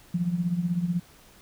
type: tone with tremolo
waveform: sine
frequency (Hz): 174.61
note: F3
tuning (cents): 0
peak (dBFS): -20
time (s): 0.14-1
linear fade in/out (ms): 5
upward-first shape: triangle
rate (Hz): 16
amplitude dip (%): 80
effects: pink hiss -54 dBFS RMS until 1.41 s